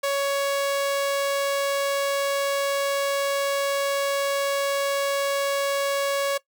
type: tone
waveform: sawtooth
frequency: 558 Hz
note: C#5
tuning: 11 cents sharp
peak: -18 dBFS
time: 0.03-6.38 s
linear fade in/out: 10 ms
effects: noise-tail reverb RT60 0.1 s tail -19 dB re dry